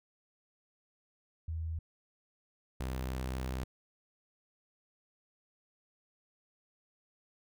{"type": "tone pair in turn", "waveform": ["sine", "sawtooth"], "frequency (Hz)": [81, 64.29], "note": ["E2", "C2"], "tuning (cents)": [-30, -30], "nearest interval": "major third", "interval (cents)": 400, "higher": "first", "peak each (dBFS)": [-34, -31], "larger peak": "second", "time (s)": [[1.48, 1.79], [2.8, 3.64]], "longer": "second", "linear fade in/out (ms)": 5, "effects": []}